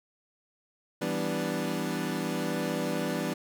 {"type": "chord", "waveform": "25% pulse", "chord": "E minor seventh", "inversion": "none", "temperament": "equal", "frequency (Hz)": [164.81, 196, 246.9, 293.7], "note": ["E3", "G3", "B3", "D4"], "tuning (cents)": [0, 0, 0, 0], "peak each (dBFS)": -31, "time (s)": [1.01, 3.34], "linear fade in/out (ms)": 10, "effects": []}